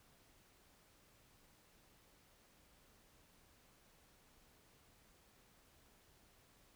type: silence
effects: pink hiss -69 dBFS RMS until 6.75 s